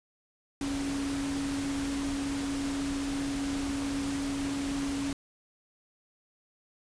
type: tone in noise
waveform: sine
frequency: 278.3 Hz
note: C#4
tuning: 7 cents sharp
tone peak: -30 dBFS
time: 0.61-5.13 s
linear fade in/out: 2 ms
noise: pink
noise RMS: -38 dBFS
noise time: 0.61-5.13 s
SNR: +5 dB
effects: resampled to 22050 Hz